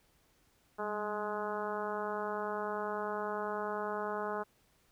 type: harmonic tone with a mistuned harmonic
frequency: 210 Hz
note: G#3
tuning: 19 cents sharp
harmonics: 1 / 2 / 3 / 4 / 5 / 6 / 7 / 8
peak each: -45 / -39 / -41 / -41 / -42 / -43 / -45 / -55 dBFS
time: 0.78-4.44 s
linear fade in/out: 20 ms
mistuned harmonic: 1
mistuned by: -59 cents
effects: pink hiss -70 dBFS RMS until 4.91 s